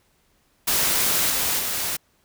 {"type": "noise with level steps", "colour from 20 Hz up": "white", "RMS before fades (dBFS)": [-21, -23, -26], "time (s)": [0.67, 1.97], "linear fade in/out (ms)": 10, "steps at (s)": [1.3, 1.59], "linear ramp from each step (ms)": 2, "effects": ["pink hiss -64 dBFS RMS until 2.24 s"]}